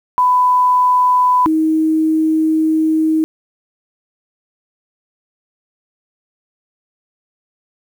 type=tone pair in turn; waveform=sine; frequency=998 / 315.9 Hz; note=B5 / D#4; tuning=+18 / +26 cents; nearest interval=octave + minor sixth; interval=1992 cents; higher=first; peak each=-9 / -11 dBFS; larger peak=first; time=0.18-1.46 / 1.46-3.24 s; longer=second; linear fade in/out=0 ms; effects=7-bit